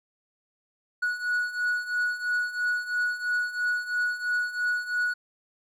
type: beating tone pair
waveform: triangle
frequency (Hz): 1462 / 1465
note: F#6 / F#6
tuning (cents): -21 / -18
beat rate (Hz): 3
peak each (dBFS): -29 / -25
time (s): 1.02-5.14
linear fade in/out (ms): 10
effects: none